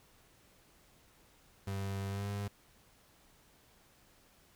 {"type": "tone with pitch glide", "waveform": "35% pulse", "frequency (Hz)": [98, 101.05], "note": ["G2", "G#2"], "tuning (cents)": [0, -47], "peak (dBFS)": -34, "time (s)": [1.67, 2.48], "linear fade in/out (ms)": 5, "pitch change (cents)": 53, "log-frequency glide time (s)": [2.08, 2.27], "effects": ["pink hiss -65 dBFS RMS until 4.55 s"]}